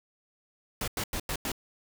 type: noise bursts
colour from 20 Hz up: pink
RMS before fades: -32 dBFS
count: 5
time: 0.81-1.518 s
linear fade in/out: 2 ms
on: 68 ms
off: 92 ms
effects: none